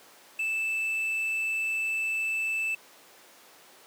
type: tone with quantisation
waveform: triangle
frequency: 2637 Hz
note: E7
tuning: in tune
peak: -25 dBFS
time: 0.39-2.75 s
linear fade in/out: 5 ms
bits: 9
effects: pink hiss -53 dBFS RMS until 3.86 s + high-pass 400 Hz 12 dB/octave